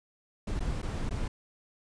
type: noise with dropouts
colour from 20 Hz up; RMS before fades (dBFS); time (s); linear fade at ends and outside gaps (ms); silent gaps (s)
brown; -32; 0.47-1.28; 5; 0.595-0.604 / 0.819-0.827 / 1.094-1.108
effects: resampled to 22050 Hz